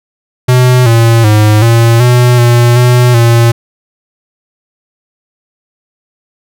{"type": "tone with pitch steps", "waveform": "square", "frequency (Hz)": [125.9, 115.3, 106.4, 115.9, 123.1, 119.9, 123.4, 117], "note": ["B2", "A#2", "G#2", "A#2", "B2", "A#2", "B2", "A#2"], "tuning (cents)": [34, -19, 42, -10, -5, 49, -1, 7], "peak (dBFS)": -4, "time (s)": [0.48, 3.52], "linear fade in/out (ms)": 10, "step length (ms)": 380, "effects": []}